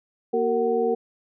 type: tone cluster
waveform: sine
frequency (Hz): 234.9 / 379.4 / 458.8 / 747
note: A#3 / F#4 / A#4 / F#5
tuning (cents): +13 / +43 / -28 / +16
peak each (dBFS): -29 / -28 / -21 / -29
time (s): 0.33-0.95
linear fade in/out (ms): 10
effects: none